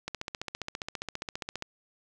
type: click train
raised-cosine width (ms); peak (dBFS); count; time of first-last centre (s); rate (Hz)
0.2; -17; 24; 0.08-1.624; 14.9
effects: none